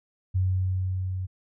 sine tone with level ramp, 93.1 Hz, F#2, 11 cents sharp, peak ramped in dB -20 to -28 dBFS, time 0.34-1.27 s, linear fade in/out 20 ms, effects none

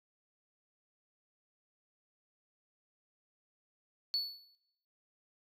triangle tone with exponential decay, 4435 Hz, C#8, in tune, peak -25 dBFS, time 4.14-4.55 s, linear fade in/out 0 ms, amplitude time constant 87 ms, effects noise-tail reverb RT60 0.9 s tail -22 dB re dry + tanh soft clip ceiling -27 dBFS

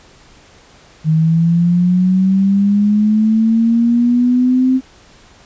sine linear sweep, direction up, 155.56 to 261.6 Hz, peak -9 dBFS, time 1.04-4.81 s, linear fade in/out 50 ms, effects pink hiss -45 dBFS RMS until 5.45 s + resampled to 16000 Hz

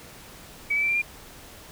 sine tone with pitch steps, 2278 / 2308 / 2339 / 2371 / 2402 Hz, C#7 / D7 / D7 / D7 / D7, +47 / -31 / -8 / +16 / +38 cents, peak -21 dBFS, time 0.7-1.02 s, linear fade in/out 10 ms, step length 64 ms, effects pink hiss -46 dBFS RMS until 1.71 s

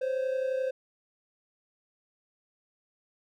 triangle tone pair together, 518.5 / 550 Hz, C5 / C#5, -16 / -14 cents, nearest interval minor second, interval 102 cents, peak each -26 / -33 dBFS, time 0.01-0.71 s, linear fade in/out 10 ms, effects none

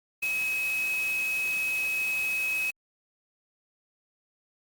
sine tone in noise, 2553 Hz, D#7, 44 cents sharp, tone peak -26 dBFS, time 0.22-2.71 s, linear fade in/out 10 ms, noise white, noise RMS -40 dBFS, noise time 0.22-2.71 s, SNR +11 dB, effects Opus 48 kbps

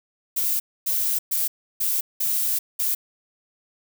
violet noise bursts at uneven times, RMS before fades -23 dBFS, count 6, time 0.36-0.6 / 0.86-1.19 / 1.31-1.48 / 1.8-2.01 / 2.2-2.59 / 2.79-2.95 s, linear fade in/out 10 ms, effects none

